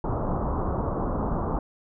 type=low-pass noise; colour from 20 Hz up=pink; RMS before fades=-27 dBFS; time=0.04-1.59 s; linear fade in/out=2 ms; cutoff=1200 Hz; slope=48 dB/octave; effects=none